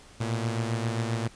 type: beating tone pair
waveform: sawtooth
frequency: 113.1 / 120.6 Hz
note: A2 / B2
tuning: +48 / -41 cents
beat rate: 7.5 Hz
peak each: -24 / -29 dBFS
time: 0.2-1.28 s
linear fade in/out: 10 ms
effects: pink hiss -52 dBFS RMS until 1.35 s + resampled to 22050 Hz